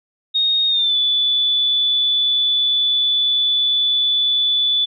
sine tone with pitch glide, 3720 to 3471 Hz, A#7 to A7, -4 to -24 cents, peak -14 dBFS, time 0.34-4.86 s, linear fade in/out 20 ms, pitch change -120 cents, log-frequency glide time 0.68-0.96 s, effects none

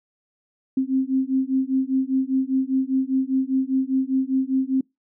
sine beating tone pair, 261.6 / 266.6 Hz, C4 / C4, 0 / +33 cents, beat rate 5 Hz, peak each -22 dBFS, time 0.77-4.81 s, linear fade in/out 5 ms, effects noise-tail reverb RT60 0.2 s tail -26 dB re dry

